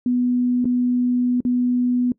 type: tone with dropouts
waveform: sine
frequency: 246.9 Hz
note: B3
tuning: in tune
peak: -16 dBFS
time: 0.06-2.12 s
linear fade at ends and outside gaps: 2 ms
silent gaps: 0.645-0.654 / 1.405-1.45 s
effects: noise-tail reverb RT60 0.1 s tail -21 dB re dry